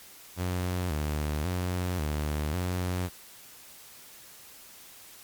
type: tone with vibrato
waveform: sawtooth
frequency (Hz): 82.41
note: E2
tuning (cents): 0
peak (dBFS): -24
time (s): 0.36-3.1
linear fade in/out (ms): 50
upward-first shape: square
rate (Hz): 0.92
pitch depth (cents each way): 160
effects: white hiss -50 dBFS RMS until 5.23 s + MP3 96 kbps